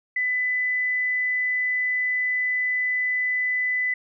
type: tone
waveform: sine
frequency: 2000 Hz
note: B6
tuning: 21 cents sharp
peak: -21 dBFS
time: 0.16-3.94 s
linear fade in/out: 5 ms
effects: none